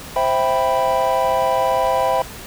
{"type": "chord", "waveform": "triangle", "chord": "C major seventh", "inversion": "none", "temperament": "equal", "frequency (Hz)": [523.3, 659.3, 784, 987.8], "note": ["C5", "E5", "G5", "B5"], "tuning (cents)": [0, 0, 0, 0], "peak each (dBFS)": -19, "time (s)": [0.16, 2.22], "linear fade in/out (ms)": 2, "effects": ["pink hiss -35 dBFS RMS until 2.46 s"]}